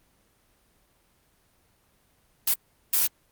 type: noise bursts at uneven times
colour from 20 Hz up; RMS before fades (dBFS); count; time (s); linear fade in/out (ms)
blue; -22; 2; 2.47-2.54 / 2.93-3.07; 5
effects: pink hiss -65 dBFS RMS until 3.31 s + Opus 24 kbps